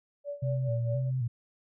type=tone with tremolo; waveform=sine; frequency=575 Hz; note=D5; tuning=37 cents flat; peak=-32 dBFS; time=0.24-1.11 s; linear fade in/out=50 ms; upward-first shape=sine; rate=4.7 Hz; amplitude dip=85%
type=tone with vibrato; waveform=sine; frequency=123.47 Hz; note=B2; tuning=in tune; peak=-27 dBFS; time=0.42-1.28 s; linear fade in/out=10 ms; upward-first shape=square; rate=1.9 Hz; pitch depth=81 cents each way
effects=none